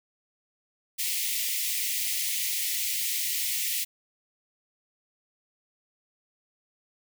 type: high-pass noise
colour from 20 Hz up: white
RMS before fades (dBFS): -29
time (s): 0.98-3.85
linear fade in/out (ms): 20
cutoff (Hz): 1900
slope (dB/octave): 96
effects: none